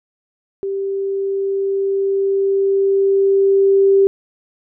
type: tone with level ramp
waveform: sine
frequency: 392 Hz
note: G4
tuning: in tune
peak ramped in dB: -19 to -8 dBFS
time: 0.63-4.07 s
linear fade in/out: 0 ms
effects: none